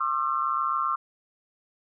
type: tone cluster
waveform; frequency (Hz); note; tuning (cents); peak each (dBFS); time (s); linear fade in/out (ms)
sine; 1075 / 1196 / 1343; C6 / D6 / E6; +47 / +31 / +32; -28; 0-0.96; 10
effects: none